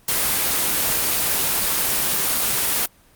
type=noise; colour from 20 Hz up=white; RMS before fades=-20 dBFS; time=0.08-2.86 s; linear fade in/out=5 ms; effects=pink hiss -54 dBFS RMS until 3.15 s + Opus 24 kbps